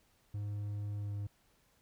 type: tone with pitch glide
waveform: triangle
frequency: 103 to 101.93 Hz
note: G#2 to G#2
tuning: -14 to -32 cents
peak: -34 dBFS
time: 0.34-1.27 s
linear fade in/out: 5 ms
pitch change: -18 cents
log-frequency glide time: 0.96-1.12 s
effects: pink hiss -71 dBFS RMS until 1.81 s